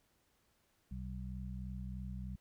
harmonic tone, 63.2 Hz, B1, 41 cents sharp, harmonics 1 / 2 / 3, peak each -43 / -47 / -46 dBFS, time 0.91-2.36 s, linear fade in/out 5 ms, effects pink hiss -75 dBFS RMS until 2.4 s

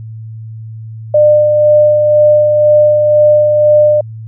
sine tone with tremolo, 600 Hz, D5, 37 cents sharp, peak -3 dBFS, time 1.14-4.01 s, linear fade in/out 5 ms, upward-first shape sine, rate 2 Hz, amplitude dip 35%, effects added 111 Hz sine -24 dBFS peak until 4.27 s

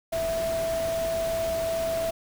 sine tone in noise, 659 Hz, E5, 1 cent flat, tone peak -25 dBFS, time 0.12-2.11 s, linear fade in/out 10 ms, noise pink, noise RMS -36 dBFS, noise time 0.12-2.11 s, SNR +8 dB, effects none

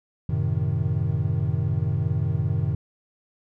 triangle chord, F# diminished seventh, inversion none, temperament equal, 92.5 / 110 / 130.81 / 155.56 Hz, F#2 / A2 / C3 / Eb3, 0 / 0 / 0 / 0 cents, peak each -25 dBFS, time 0.29-2.75 s, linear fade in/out 5 ms, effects none

